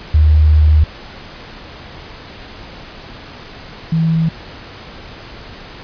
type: tone pair in turn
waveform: sine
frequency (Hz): 76.7 / 162.52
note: D#2 / E3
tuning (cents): -24 / -24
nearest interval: octave + minor second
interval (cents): 1300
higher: second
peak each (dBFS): -6 / -11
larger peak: first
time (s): 0.14-0.84 / 3.92-4.29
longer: first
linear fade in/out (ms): 5
effects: pink hiss -34 dBFS RMS until 5.83 s + resampled to 11025 Hz